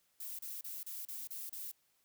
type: noise bursts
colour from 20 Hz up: violet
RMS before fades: -44 dBFS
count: 7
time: 0.2-1.716 s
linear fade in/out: 5 ms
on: 190 ms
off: 31 ms
effects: white hiss -75 dBFS RMS until 2.04 s